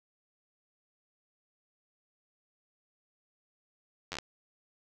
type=slowing click train; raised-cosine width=0.2 ms; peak=-19 dBFS; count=6; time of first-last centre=4.12-4.186 s; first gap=10 ms; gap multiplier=1.14; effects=none